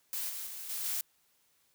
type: noise with level steps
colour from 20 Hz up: blue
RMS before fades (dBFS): -36 / -40 / -43 / -37 / -34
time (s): 0.13-1.01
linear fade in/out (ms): 0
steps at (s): 0.29 / 0.46 / 0.69 / 0.84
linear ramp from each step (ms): 10
effects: white hiss -71 dBFS RMS until 1.74 s